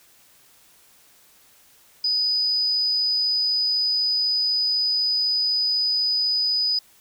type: tone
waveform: sine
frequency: 4978 Hz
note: D#8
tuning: in tune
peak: -19 dBFS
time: 2.04-6.79 s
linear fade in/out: 5 ms
effects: white hiss -55 dBFS RMS until 7 s